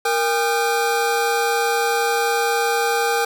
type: tone cluster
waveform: square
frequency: 466 / 807 / 1218 / 1546 Hz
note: A#4 / G#5 / D#6 / G6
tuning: -1 / -50 / -37 / -24 cents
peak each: -22 / -22 / -29 / -26 dBFS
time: 0.05-3.25 s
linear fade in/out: 5 ms
effects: none